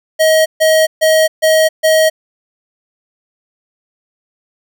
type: tone bursts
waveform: square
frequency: 633 Hz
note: D#5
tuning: 30 cents sharp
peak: -8 dBFS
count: 5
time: 0.19-2.1 s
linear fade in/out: 20 ms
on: 270 ms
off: 140 ms
effects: none

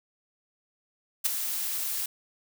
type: noise with ADSR envelope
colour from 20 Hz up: blue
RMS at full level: -21 dBFS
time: 1.24-2.06 s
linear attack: 22 ms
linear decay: 7 ms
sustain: -10 dB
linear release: 4 ms
effects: none

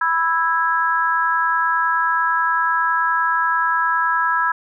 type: chord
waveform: sine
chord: E major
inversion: second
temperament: just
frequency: 988.9 / 1318.5 / 1648.1 Hz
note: B5 / E6 / G#6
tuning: +2 / 0 / -14 cents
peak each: -20 dBFS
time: 0.01-4.52 s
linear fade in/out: 5 ms
effects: none

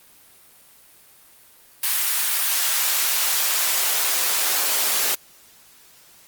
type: noise with high-pass filter sweep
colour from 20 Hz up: white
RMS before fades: -21 dBFS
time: 1.83-5.15 s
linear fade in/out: 5 ms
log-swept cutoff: 1300 to 370 Hz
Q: 0.74
effects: white hiss -51 dBFS RMS until 6.27 s + Opus 32 kbps

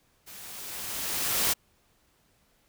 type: noise with level ramp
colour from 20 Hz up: white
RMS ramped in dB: -46 to -24 dBFS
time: 0.26-1.54 s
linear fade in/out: 20 ms
effects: pink hiss -67 dBFS RMS until 2.68 s

